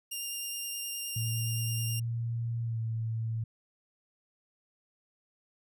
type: tone with vibrato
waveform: 10% pulse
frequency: 2801 Hz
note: F7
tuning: 4 cents sharp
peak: -27 dBFS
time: 0.11-2 s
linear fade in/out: 10 ms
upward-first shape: sine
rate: 9.6 Hz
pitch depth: 9 cents each way
type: tone with pitch glide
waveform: sine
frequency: 116.54 to 112.83 Hz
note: A#2 to A2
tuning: 0 to +44 cents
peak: -30 dBFS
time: 1.16-3.44 s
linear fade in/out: 5 ms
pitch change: -56 cents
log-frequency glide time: 2.62-2.8 s
effects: none